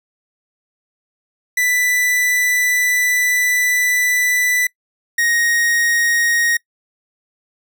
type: tone pair in turn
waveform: 45% pulse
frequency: 1983 / 1871.7 Hz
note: B6 / A#6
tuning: +7 / +7 cents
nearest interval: minor second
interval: 100 cents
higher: first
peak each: -14 dBFS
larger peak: neither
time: 1.57-4.67 / 5.18-6.57 s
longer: first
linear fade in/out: 5 ms
effects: noise-tail reverb RT60 0.1 s tail -23 dB re dry